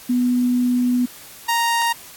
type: tone pair in turn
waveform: sine / sawtooth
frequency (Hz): 246.9 / 932.2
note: B3 / A#5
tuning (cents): 0 / 0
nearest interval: octave + major seventh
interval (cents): 2300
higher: second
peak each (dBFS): -15 / -13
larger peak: second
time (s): 0.09-1.06 / 1.48-1.93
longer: first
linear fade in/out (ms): 10
effects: white hiss -41 dBFS RMS until 2.16 s + AAC 64 kbps